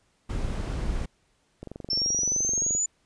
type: noise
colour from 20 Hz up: brown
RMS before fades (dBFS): -29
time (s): 0.29-1.06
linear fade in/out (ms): 10
type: click train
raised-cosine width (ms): 2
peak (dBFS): -24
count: 27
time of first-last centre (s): 1.63-2.751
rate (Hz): 23.2
type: exponential sweep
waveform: sine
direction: up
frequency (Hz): 5350 to 7040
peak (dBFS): -23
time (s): 1.9-2.86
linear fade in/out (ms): 5
effects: pink hiss -68 dBFS RMS until 3.05 s + resampled to 22050 Hz